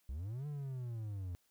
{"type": "linear two-way sweep", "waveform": "triangle", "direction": "up then down", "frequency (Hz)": [58.7, 150, 85.6], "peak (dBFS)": -37, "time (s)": [0.09, 1.35], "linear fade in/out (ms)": 0, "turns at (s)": 0.47, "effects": ["white hiss -75 dBFS RMS until 1.5 s"]}